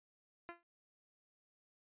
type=tone with exponential decay; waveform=10% pulse; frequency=343.3 Hz; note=F4; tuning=30 cents flat; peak=-34 dBFS; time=0.49-0.63 s; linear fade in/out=0 ms; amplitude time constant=30 ms; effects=resampled to 8000 Hz